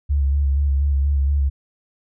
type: tone with vibrato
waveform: sine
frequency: 70.1 Hz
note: C#2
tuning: 20 cents sharp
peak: -15 dBFS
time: 0.09-1.5 s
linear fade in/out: 20 ms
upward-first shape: square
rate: 4.2 Hz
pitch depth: 33 cents each way
effects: none